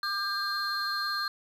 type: tone cluster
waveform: triangle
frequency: 1198 / 1597 / 4208 Hz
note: D6 / G6 / C8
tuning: +34 / +32 / +9 cents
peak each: -31 dBFS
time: 0.03-1.28 s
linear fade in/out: 2 ms
effects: tanh soft clip ceiling -19 dBFS